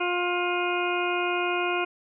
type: harmonic tone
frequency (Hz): 354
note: F4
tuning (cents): +23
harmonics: 1 / 2 / 3 / 4 / 6 / 7 / 8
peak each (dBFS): -28 / -31 / -32 / -32 / -37 / -31 / -37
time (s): 0-1.85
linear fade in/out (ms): 10
effects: none